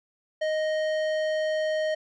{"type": "tone with tanh clipping", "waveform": "triangle", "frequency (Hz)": 622.3, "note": "D#5", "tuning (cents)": 0, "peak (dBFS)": -26, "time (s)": [0.41, 1.95], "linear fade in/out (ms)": 10, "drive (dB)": 18, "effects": []}